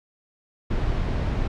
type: noise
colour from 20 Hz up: brown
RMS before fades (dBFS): -24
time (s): 0.7-1.48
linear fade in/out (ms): 10
effects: low-pass 4000 Hz 12 dB/octave